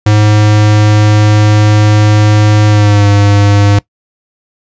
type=tone with pitch glide; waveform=square; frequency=105.7 to 101.63 Hz; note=G#2 to G#2; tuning=+31 to -37 cents; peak=-5 dBFS; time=0.06-3.79 s; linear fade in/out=5 ms; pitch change=-68 cents; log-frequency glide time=2.68-3.07 s; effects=noise-tail reverb RT60 0.1 s tail -21 dB re dry + resampled to 16000 Hz